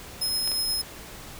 sawtooth tone with tremolo, 5140 Hz, E8, 45 cents flat, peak -21 dBFS, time 0.21-0.82 s, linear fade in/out 10 ms, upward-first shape triangle, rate 8.4 Hz, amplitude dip 25%
clicks, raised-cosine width 0.2 ms, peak -18 dBFS, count 2, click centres 0.476 / 0.517 s
effects pink hiss -42 dBFS RMS until 1.39 s

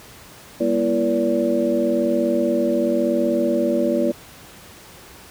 sine tone cluster, 200.7 / 241.6 / 336.8 / 478.6 / 575 Hz, G3 / B3 / E4 / A#4 / D5, +41 / -38 / +37 / +46 / -37 cents, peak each -28 / -22 / -22 / -27 / -21 dBFS, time 0.6-4.12 s, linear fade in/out 10 ms, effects pink hiss -43 dBFS RMS until 5.3 s + high-pass 60 Hz 12 dB/octave

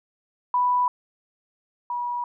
sine tone pair in turn, 988 / 968.2 Hz, B5 / B5, 0 / -35 cents, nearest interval unison, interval 35 cents, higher first, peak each -18 / -25 dBFS, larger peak first, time 0.54-0.88 / 1.9-2.24 s, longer neither, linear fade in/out 2 ms, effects none

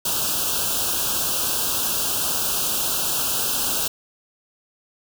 white band-stop noise, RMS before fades -23 dBFS, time 0.05-3.88 s, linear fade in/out 5 ms, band 1600 to 2600 Hz, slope 96 dB/octave, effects none

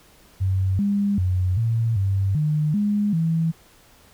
sine tone with pitch steps, 94.9 / 201.8 / 91.6 / 114.3 / 97.5 / 151.7 / 206.5 / 163.4 Hz, F#2 / G#3 / F#2 / A#2 / G2 / D#3 / G#3 / E3, +44 / -49 / -17 / -34 / -9 / -44 / -10 / -15 cents, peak -18 dBFS, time 0.4-3.52 s, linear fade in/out 20 ms, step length 390 ms, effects pink hiss -53 dBFS RMS until 4.13 s

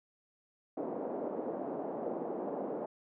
white band-pass noise, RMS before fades -38 dBFS, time 0.77-2.86 s, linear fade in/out 5 ms, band 220 to 670 Hz, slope 24 dB/octave, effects none

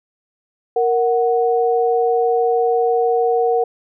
sine tone pair together, 466.2 / 740 Hz, A#4 / F#5, 0 / 0 cents, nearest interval minor sixth, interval 800 cents, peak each -15 / -18 dBFS, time 0.76-3.64 s, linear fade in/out 5 ms, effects none

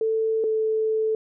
sine tone pair in turn, 443.2 / 438.4 Hz, A4 / A4, +13 / -6 cents, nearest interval unison, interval 19 cents, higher first, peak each -20 dBFS, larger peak neither, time 0.01-0.44 / 0.44-1.15 s, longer second, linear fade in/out 2 ms, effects none

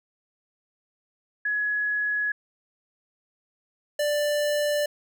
sine / square tone pair in turn, 1684 / 589.6 Hz, G#6 / D5, +24 / +7 cents, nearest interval octave + tritone, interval 1817 cents, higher first, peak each -23 dBFS, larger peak neither, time 1.45-2.32 / 3.99-4.86 s, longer neither, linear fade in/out 5 ms, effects none

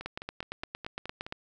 two click trains, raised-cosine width 0.3 ms, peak -24 / -19 dBFS, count 7 / 12, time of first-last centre 0.01-1.265 / 0.06-1.324 s, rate 4.78 / 8.7 Hz, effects none

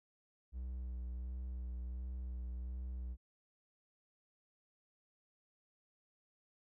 triangle tone with vibrato, 62 Hz, B1, 7 cents sharp, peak -38 dBFS, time 0.52-3.17 s, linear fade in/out 50 ms, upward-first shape sine, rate 1.4 Hz, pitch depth 26 cents each way, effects none

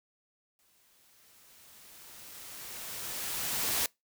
white noise with exponential growth, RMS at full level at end -29 dBFS, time 0.59-3.86 s, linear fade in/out 1 ms, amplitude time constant 710 ms, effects noise-tail reverb RT60 0.2 s tail -25 dB re dry

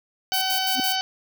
harmonic tone, 759 Hz, F#5, 44 cents sharp, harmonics 1 / 2 / 3 / 4 / 5 / 6 / 7 / 8, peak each -27 / -32 / -37 / -27 / -37 / -29 / -37 / -38 dBFS, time 0.32-1.01 s, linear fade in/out 0 ms
violet noise with tremolo, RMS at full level -27 dBFS, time 0.33-0.96 s, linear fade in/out 10 ms, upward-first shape square, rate 5.9 Hz, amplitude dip 75%
sine tone with exponential growth, 260.6 Hz, C4, 7 cents flat, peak -20 dBFS, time 0.72-0.8 s, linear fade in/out 1 ms, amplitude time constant 16 ms
effects none

